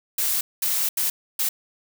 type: noise bursts at uneven times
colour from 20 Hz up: blue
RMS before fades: -23 dBFS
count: 4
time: 0.18-0.41 / 0.62-0.89 / 0.97-1.1 / 1.39-1.49 s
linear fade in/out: 5 ms
effects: none